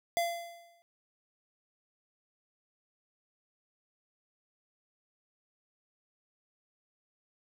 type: tone with exponential decay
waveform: square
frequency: 684 Hz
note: F5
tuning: 36 cents flat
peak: -26 dBFS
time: 0.17-0.82 s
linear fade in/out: 0 ms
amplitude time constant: 140 ms
effects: none